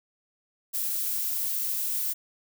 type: noise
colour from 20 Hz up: violet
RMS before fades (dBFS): -29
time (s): 0.73-2.14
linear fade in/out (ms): 20
effects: none